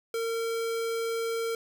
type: tone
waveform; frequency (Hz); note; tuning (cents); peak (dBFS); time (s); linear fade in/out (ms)
square; 457.3; A#4; -33; -29; 0.14-1.55; 2
effects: none